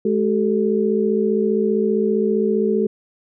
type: tone cluster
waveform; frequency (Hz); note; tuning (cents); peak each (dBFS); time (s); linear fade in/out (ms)
sine; 212 / 384.2 / 439.4; G#3 / G4 / A4; +36 / -35 / -2; -20; 0.05-2.87; 5
effects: none